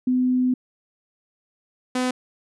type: tone pair in turn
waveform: sine / sawtooth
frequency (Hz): 252.9 / 252.9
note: B3 / B3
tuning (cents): +41 / +41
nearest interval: unison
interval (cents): 0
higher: neither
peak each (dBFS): -17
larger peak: neither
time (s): 0.07-0.54 / 1.95-2.11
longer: first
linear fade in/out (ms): 5
effects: resampled to 24000 Hz